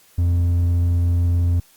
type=tone with hard clipping; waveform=sine; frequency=86.9 Hz; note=F2; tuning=8 cents flat; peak=-16 dBFS; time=0.18-1.6 s; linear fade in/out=5 ms; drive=3 dB; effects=white hiss -53 dBFS RMS until 1.76 s + Opus 48 kbps